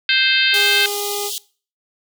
harmonic tone, 523.3 Hz, C5, in tune, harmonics 3 / 4 / 5 / 6 / 7 / 8 / 9, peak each -19 / -22 / -19 / -20 / -20 / -23 / -26 dBFS, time 0.09-0.86 s, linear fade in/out 2 ms
25% pulse tone, 408.3 Hz, G#4, 29 cents flat, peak -21 dBFS, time 0.52-1.31 s, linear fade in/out 50 ms
pink high-pass noise, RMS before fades -26 dBFS, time 0.54-1.38 s, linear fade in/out 0 ms, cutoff 2900 Hz, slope 96 dB/octave
effects noise-tail reverb RT60 0.4 s tail -21 dB re dry

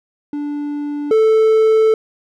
triangle tone pair in turn, 291.9 / 439.8 Hz, D4 / A4, -10 / -1 cents, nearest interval perfect fifth, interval 709 cents, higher second, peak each -18 / -7 dBFS, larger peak second, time 0.33-1.11 / 1.11-1.94 s, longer second, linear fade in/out 2 ms, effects none

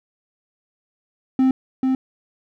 triangle tone with echo, 261.6 Hz, C4, in tune, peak -11 dBFS, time 1.39-1.51 s, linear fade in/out 2 ms, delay 440 ms, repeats 1, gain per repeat -3 dB, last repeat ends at 1.95 s, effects none

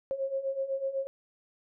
sine beating tone pair, 535 / 543 Hz, C5 / C#5, +38 / -36 cents, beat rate 8 Hz, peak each -35 / -31 dBFS, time 0.11-1.07 s, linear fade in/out 0 ms, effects none

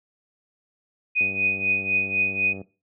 sine tone with tremolo, 2489 Hz, D#7, in tune, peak -17 dBFS, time 1.15-2.54 s, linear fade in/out 20 ms, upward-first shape triangle, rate 4 Hz, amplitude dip 80%
click train, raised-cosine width 2 ms, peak -24 dBFS, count 137, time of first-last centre 1.21-2.615 s, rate 96.8 Hz
effects noise-tail reverb RT60 0.3 s tail -17 dB re dry + high-pass 100 Hz 12 dB/octave

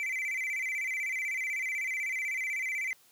triangle tone with vibrato, 2179 Hz, C#7, 30 cents flat, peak -29 dBFS, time 0-2.93 s, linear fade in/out 0 ms, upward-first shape square, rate 16 Hz, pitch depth 110 cents each way, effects white hiss -62 dBFS RMS until 3.11 s + high-pass 100 Hz 12 dB/octave

